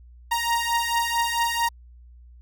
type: beating tone pair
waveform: sawtooth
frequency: 932.3 / 936.8 Hz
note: A#5 / A#5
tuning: 0 / +8 cents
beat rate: 4.5 Hz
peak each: -21 dBFS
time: 0.31-1.69 s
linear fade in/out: 10 ms
effects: added 60 Hz sine -45 dBFS peak until 2.41 s